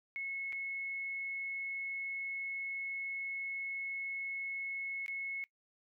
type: tone with dropouts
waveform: sine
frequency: 2187 Hz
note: C#7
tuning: 24 cents flat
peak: -37 dBFS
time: 0.16-5.44 s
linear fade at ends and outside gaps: 0 ms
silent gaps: 0.524-0.529 / 5.062-5.081 s
effects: noise-tail reverb RT60 0.1 s tail -21 dB re dry